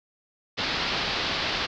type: low-pass noise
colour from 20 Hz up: white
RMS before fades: -28 dBFS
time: 0.57-1.67 s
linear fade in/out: 20 ms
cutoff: 4800 Hz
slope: 48 dB/octave
effects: none